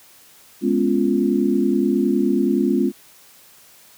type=chord; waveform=sine; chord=C# dominant seventh; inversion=second; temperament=equal with one note detuned; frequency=207.7 / 247.7 / 277.2 / 349.2 Hz; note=G#3 / B3 / C#4 / E#4; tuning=0 / +5 / 0 / 0 cents; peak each=-21 dBFS; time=0.61-2.92 s; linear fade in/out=50 ms; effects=white hiss -49 dBFS RMS until 3.97 s + high-pass 60 Hz 12 dB/octave